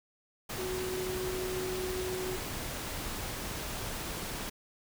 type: tone in noise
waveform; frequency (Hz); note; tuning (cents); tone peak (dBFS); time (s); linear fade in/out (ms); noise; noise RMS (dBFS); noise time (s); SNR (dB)
sine; 370; F#4; 0; -34; 0.58-2.37; 10; pink; -38; 0.49-4.5; +1
effects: none